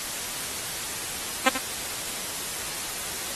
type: tone with echo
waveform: 5% pulse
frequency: 261.6 Hz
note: C4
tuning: in tune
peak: -6 dBFS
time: 1.46-1.49 s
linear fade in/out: 5 ms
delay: 88 ms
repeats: 1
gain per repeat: -10 dB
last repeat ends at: 1.578 s
effects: white hiss -32 dBFS RMS until 3.35 s + AAC 32 kbps